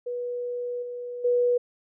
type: tone with level steps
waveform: sine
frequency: 487.8 Hz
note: B4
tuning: 21 cents flat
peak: -28 / -32 / -19 dBFS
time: 0.06-1.58 s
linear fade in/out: 10 ms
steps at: 0.82 / 1.24 s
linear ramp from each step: 10 ms
effects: none